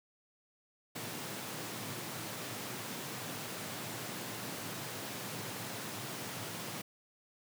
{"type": "high-pass noise", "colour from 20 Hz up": "pink", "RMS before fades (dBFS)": -42, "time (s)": [0.95, 6.82], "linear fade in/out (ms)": 10, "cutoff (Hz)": 100, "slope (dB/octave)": 96, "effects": []}